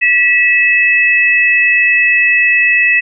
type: tone pair together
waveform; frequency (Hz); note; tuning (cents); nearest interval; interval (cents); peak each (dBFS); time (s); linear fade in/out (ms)
sine; 1948.5 / 2601; B6 / E7; -24 / -24; perfect fourth; 500; -10; 0.01-3.01; 20
effects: none